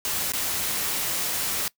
white noise with dropouts, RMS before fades -27 dBFS, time 0.05-1.68 s, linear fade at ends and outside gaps 0 ms, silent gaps 0.32-0.335 s, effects noise-tail reverb RT60 0.1 s tail -21 dB re dry

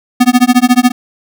square tone with tremolo, 248.1 Hz, B3, 8 cents sharp, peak -3 dBFS, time 0.2-0.92 s, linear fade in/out 10 ms, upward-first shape sine, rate 14 Hz, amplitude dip 100%, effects none

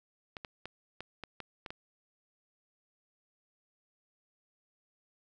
clicks, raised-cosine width 0.3 ms, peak -25 dBFS, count 8, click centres 0.368 / 0.448 / 0.656 / 1.006 / 1.237 / 1.403 / 1.662 / 1.705 s, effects none

